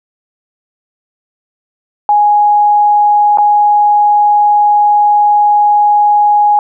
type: tone with dropouts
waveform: sine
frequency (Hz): 830.6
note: G#5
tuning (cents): 0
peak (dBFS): -5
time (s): 2.09-6.59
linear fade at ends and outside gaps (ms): 1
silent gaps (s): 3.374-3.384
effects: none